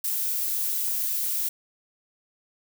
violet noise, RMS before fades -27 dBFS, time 0.04-1.49 s, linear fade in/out 5 ms, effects none

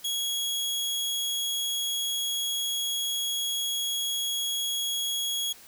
sawtooth tone, 3322 Hz, G#7, in tune, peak -24 dBFS, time 0.04-5.53 s, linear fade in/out 10 ms, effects white hiss -51 dBFS RMS until 5.67 s

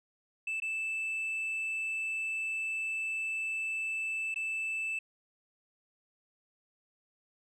sine tone with dropouts, 2637 Hz, E7, in tune, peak -29 dBFS, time 0.47-4.99 s, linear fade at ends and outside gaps 5 ms, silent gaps 0.601-0.62 / 4.343-4.359 s, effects tanh soft clip ceiling -31 dBFS

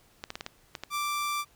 clicks, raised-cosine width 0.2 ms, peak -18 dBFS, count 7, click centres 0.239 / 0.304 / 0.355 / 0.409 / 0.464 / 0.752 / 0.836 s
sawtooth tone, 1174.7 Hz, D6, in tune, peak -25 dBFS, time 0.9-1.45 s, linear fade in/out 50 ms
effects pink hiss -62 dBFS RMS until 1.55 s

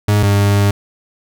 40% pulse tone pair in turn, 103.83 / 101.11 Hz, G#2 / G#2, 0 / -46 cents, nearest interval unison, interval 46 cents, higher first, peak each -9 dBFS, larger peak neither, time 0.08-0.23 / 0.23-0.71 s, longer second, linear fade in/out 5 ms, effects none

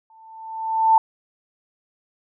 sine tone with exponential growth, 890 Hz, A5, 20 cents sharp, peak -9 dBFS, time 0.1-0.98 s, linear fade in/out 2 ms, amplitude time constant 190 ms, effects none

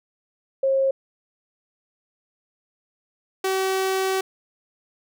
sine / sawtooth tone pair in turn, 538 / 381.2 Hz, C5 / G4, +48 / -48 cents, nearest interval tritone, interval 596 cents, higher first, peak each -17 dBFS, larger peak neither, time 0.63-0.91 / 3.44-4.21 s, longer second, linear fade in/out 5 ms, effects none

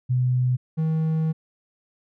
sine / triangle tone pair in turn, 126 / 159.04 Hz, B2 / D#3, +35 / +38 cents, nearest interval major third, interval 403 cents, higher second, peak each -18 dBFS, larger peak neither, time 0.09-0.57 / 0.77-1.33 s, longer second, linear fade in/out 20 ms, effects none

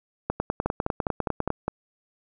two click trains, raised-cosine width 1 ms, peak -10 / -11 dBFS, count 13 / 6, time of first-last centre 0.3-1.504 / 0.66-1.68 s, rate 9.97 / 4.9 Hz, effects none

